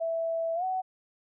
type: tone with pitch glide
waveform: sine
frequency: 659.3 to 748.6 Hz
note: E5 to F#5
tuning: 0 to +20 cents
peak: -27 dBFS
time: 0-0.82 s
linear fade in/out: 20 ms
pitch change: +220 cents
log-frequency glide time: 0.55-0.64 s
effects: none